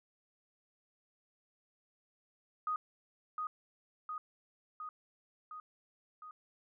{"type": "tone with echo", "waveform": "sine", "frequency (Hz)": 1244.5, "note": "D#6", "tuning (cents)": 0, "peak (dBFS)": -32, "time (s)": [2.67, 2.76], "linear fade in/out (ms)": 2, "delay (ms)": 710, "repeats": 5, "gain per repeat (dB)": -3, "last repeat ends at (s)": 6.31, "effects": []}